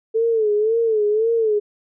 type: tone with vibrato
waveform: sine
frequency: 438.4 Hz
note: A4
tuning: 6 cents flat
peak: -15 dBFS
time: 0.14-1.6 s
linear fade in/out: 20 ms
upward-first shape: sine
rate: 1.9 Hz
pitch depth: 95 cents each way
effects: none